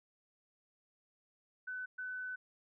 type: tone bursts at uneven times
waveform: sine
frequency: 1505 Hz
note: F#6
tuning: 29 cents sharp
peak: -39 dBFS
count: 2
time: 1.67-1.86 / 1.98-2.36 s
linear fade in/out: 10 ms
effects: none